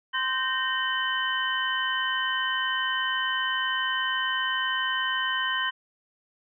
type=tone cluster; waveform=sine; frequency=1038 / 1556 / 1845 / 3036 Hz; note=C6 / G6 / A#6 / F#7; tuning=-14 / -13 / -18 / +44 cents; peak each=-30 dBFS; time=0.13-5.71 s; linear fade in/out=20 ms; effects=none